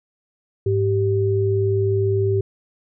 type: tone pair together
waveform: sine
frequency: 103.7 / 389.3 Hz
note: G#2 / G4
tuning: -2 / -12 cents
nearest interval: octave + major seventh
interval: 2290 cents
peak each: -19 / -19 dBFS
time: 0.66-2.41 s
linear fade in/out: 5 ms
effects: none